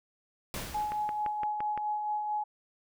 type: noise with exponential decay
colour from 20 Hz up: pink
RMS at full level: -35 dBFS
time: 0.54-1.46 s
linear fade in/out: 1 ms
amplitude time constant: 200 ms
type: tone with tremolo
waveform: sine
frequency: 843 Hz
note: G#5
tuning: 26 cents sharp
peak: -28 dBFS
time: 0.74-2.44 s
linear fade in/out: 10 ms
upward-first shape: sine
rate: 4.5 Hz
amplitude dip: 35%
type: click train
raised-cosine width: 0.5 ms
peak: -23 dBFS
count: 6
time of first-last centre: 0.92-1.776 s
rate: 5.84 Hz
effects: none